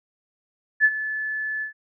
sine tone with ADSR envelope, 1733 Hz, A6, 27 cents flat, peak -11 dBFS, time 0.8-1.73 s, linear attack 45 ms, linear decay 51 ms, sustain -14 dB, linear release 110 ms, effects none

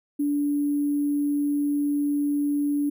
sine tone with sample-and-hold, 289.3 Hz, D4, 26 cents flat, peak -21 dBFS, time 0.19-2.9 s, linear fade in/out 10 ms, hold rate 11025 Hz, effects none

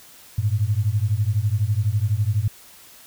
sine beating tone pair, 99.3 / 111.3 Hz, G2 / A2, +23 / +20 cents, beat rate 12 Hz, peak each -21 dBFS, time 0.38-2.48 s, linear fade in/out 5 ms, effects white hiss -47 dBFS RMS until 3.06 s

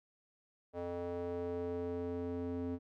square tone with band-pass filter sweep, 87.31 Hz, F2, in tune, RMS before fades -39 dBFS, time 0.73-2.79 s, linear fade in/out 50 ms, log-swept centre 550 to 320 Hz, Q 2.8, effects none

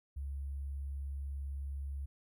sine tone with sample-and-hold, 69.3 Hz, C#2, in tune, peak -37 dBFS, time 0.16-2.06 s, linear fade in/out 10 ms, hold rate 11025 Hz, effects none

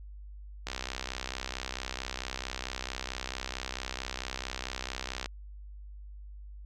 click train, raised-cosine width 0.2 ms, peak -17 dBFS, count 297, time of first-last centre 0.67-5.259 s, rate 64.5 Hz, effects added 50 Hz sine -43 dBFS peak until 6.65 s

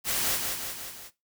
white noise with echo, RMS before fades -28 dBFS, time 0.04-0.39 s, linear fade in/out 50 ms, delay 180 ms, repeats 4, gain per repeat -4 dB, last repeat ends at 1.11 s, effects noise-tail reverb RT60 0.2 s tail -17 dB re dry

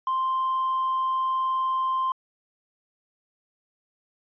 triangle tone with hard clipping, 1046.5 Hz, C6, in tune, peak -22 dBFS, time 0.07-2.12 s, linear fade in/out 2 ms, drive 2 dB, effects resampled to 11025 Hz

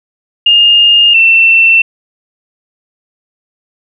sine tone pair in turn, 2829 / 2687 Hz, F7 / E7, +22 / +33 cents, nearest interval minor second, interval 89 cents, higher first, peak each -3 dBFS, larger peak neither, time 0.46-1.14 / 1.14-1.82 s, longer neither, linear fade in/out 5 ms, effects none

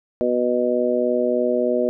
harmonic tone, 123.2 Hz, B2, 4 cents flat, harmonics 2 / 3 / 4 / 5, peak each -24 / -23 / -22 / -22 dBFS, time 0.21-1.89 s, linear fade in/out 0 ms, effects none

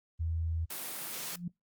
sine tone, 82 Hz, E2, 9 cents flat, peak -30 dBFS, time 0.19-0.66 s, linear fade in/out 20 ms
white high-pass noise, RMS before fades -39 dBFS, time 0.7-1.36 s, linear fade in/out 5 ms, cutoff 120 Hz, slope 96 dB/octave
sine tone with exponential growth, 175 Hz, F3, 4 cents sharp, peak -31 dBFS, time 1.22-1.48 s, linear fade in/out 5 ms, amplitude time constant 55 ms
effects noise-tail reverb RT60 0.2 s tail -25 dB re dry + Opus 32 kbps

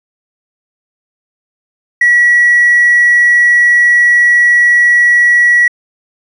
sine tone with hard clipping, 1931 Hz, B6, 39 cents flat, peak -5 dBFS, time 2.01-5.68 s, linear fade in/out 5 ms, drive 1 dB, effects resampled to 22050 Hz

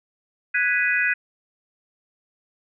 sine chord, G# minor seventh, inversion third, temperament equal, 1480 / 1661.2 / 1975.5 / 2489 Hz, F#6 / G#6 / B6 / D#7, 0 / 0 / 0 / 0 cents, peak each -24 dBFS, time 0.54-1.14 s, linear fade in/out 10 ms, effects none

